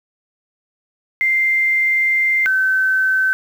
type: tone pair in turn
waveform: sine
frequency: 2093 / 1533.6 Hz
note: C7 / G6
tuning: 0 / -38 cents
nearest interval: perfect fourth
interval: 538 cents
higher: first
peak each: -13 dBFS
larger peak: neither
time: 1.21-2.46 / 2.46-3.33 s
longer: first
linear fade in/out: 0 ms
effects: 7-bit